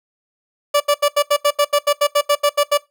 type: tone bursts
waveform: 30% pulse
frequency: 581 Hz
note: D5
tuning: 19 cents flat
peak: -9 dBFS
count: 15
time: 0.74-2.777 s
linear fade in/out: 10 ms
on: 63 ms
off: 78 ms
effects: noise-tail reverb RT60 0.2 s tail -20 dB re dry